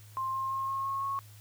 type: tone with pitch steps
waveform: sine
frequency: 1055 / 1063.6 / 1072.2 / 1080.9 / 1089.7 / 1098.5 Hz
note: C6 / C6 / C6 / C#6 / C#6 / C#6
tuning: +14 / +28 / +42 / -44 / -30 / -16 cents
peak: -30 dBFS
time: 0.17-1.19 s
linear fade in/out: 0 ms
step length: 170 ms
effects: added 105 Hz sine -50 dBFS peak until 1.4 s + white hiss -58 dBFS RMS until 1.4 s